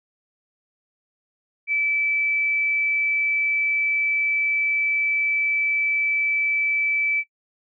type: tone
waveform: sine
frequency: 2312 Hz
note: D7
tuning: 28 cents flat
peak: -19 dBFS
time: 1.67-7.24 s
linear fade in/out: 50 ms
effects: noise-tail reverb RT60 0.1 s tail -20 dB re dry